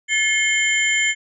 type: tone cluster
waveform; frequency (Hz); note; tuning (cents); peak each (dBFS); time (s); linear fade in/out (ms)
sine; 1735 / 2155 / 3100 / 7160; A6 / C#7 / G7 / A8; -25 / -49 / -20 / +29; -24 / -18 / -24 / -25; 0.08-1.15; 50
effects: none